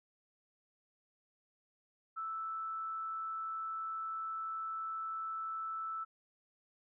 sine tone with amplitude modulation, 1318.5 Hz, E6, in tune, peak -36 dBFS, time 2.16-6.05 s, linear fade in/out 20 ms, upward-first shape sine, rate 172 Hz, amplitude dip 25%, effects none

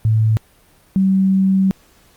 sine tone pair in turn, 110 / 191.5 Hz, A2 / G3, 0 / -40 cents, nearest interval minor seventh, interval 960 cents, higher second, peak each -11 dBFS, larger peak neither, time 0.05-0.37 / 0.96-1.71 s, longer second, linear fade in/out 0 ms, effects pink hiss -52 dBFS RMS until 2.16 s + Opus 32 kbps

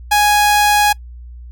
sawtooth tone, 830.6 Hz, G#5, in tune, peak -6 dBFS, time 0.11-0.93 s, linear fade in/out 10 ms, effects noise-tail reverb RT60 0.1 s tail -24 dB re dry + added 60 Hz sine -31 dBFS peak until 1.51 s

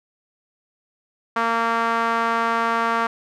sawtooth tone with band-pass filter, 229.8 Hz, A#3, 25 cents flat, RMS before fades -21 dBFS, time 1.36-3.07 s, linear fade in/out 5 ms, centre 1200 Hz, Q 2.2, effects none

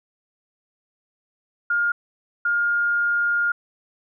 sine tone bursts at uneven times, 1415 Hz, F6, 22 cents sharp, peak -18 dBFS, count 2, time 1.7-1.92 / 2.45-3.52 s, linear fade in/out 5 ms, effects none

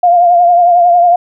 sine tone with vibrato, 700 Hz, F5, 4 cents sharp, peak -4 dBFS, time 0.03-1.16 s, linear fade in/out 5 ms, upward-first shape triangle, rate 11 Hz, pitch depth 52 cents each way, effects none

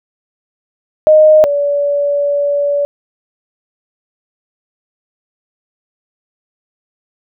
sine tone pair in turn, 618 / 573.7 Hz, D#5 / D5, -12 / -41 cents, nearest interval minor second, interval 129 cents, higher first, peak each -3 / -11 dBFS, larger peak first, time 1.07-1.44 / 1.44-2.85 s, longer second, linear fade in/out 0 ms, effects none

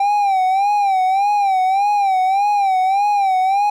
triangle tone with vibrato, 785 Hz, G5, 2 cents sharp, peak -11 dBFS, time 0-3.7 s, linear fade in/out 5 ms, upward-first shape sine, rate 1.7 Hz, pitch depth 95 cents each way, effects none

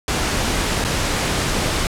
pink noise with dropouts, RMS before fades -20 dBFS, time 0.08-1.87 s, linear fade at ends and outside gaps 1 ms, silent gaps 0.841-0.848 s, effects low-pass 9000 Hz 12 dB/octave

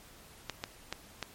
clicks, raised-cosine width 0.2 ms, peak -17 dBFS, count 4, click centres 0.497 / 0.639 / 0.926 / 1.227 s, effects pink hiss -55 dBFS RMS until 1.34 s + MP3 64 kbps

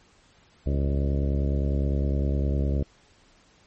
harmonic tone with a mistuned harmonic, 69.8 Hz, C#2, 13 cents sharp, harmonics 1 / 2 / 3 / 4 / 5 / 6 / 7 / 8 / 9, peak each -23 / -29 / -33 / -35 / -37 / -39 / -40 / -41 / -42 dBFS, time 0.66-2.83 s, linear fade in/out 5 ms, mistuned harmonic 9, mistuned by -17 cents, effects pink hiss -59 dBFS RMS until 3.66 s + MP3 32 kbps

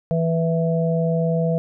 harmonic tone, 164.81 Hz, E3, in tune, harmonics 1 / 3 / 4, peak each -19 / -24 / -25 dBFS, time 0.11-1.58 s, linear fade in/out 0 ms, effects none

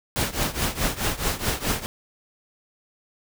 pink noise with tremolo, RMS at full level -22 dBFS, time 0.16-1.86 s, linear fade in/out 0 ms, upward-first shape triangle, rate 4.7 Hz, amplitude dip 90%, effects none

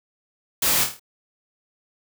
white noise with echo, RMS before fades -21 dBFS, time 0.62-0.84 s, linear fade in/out 5 ms, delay 26 ms, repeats 6, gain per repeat -5 dB, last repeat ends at 0.996 s, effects none

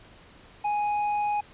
triangle tone with tanh clipping, 830.6 Hz, G#5, in tune, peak -25 dBFS, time 0.64-1.41 s, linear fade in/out 10 ms, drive 10 dB, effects pink hiss -52 dBFS RMS until 1.53 s + resampled to 8000 Hz

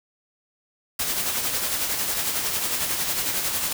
white noise with tremolo, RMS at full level -24 dBFS, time 0.99-3.73 s, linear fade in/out 5 ms, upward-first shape sine, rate 11 Hz, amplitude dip 40%, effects none

